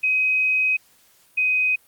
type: tone pair in turn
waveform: sine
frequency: 2525 / 2511 Hz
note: D#7 / D#7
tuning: +25 / +15 cents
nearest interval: unison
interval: 10 cents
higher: first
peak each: -17 dBFS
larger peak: neither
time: 0.03-0.77 / 1.37-1.76 s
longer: first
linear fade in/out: 10 ms
effects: white hiss -57 dBFS RMS until 1.87 s + Opus 48 kbps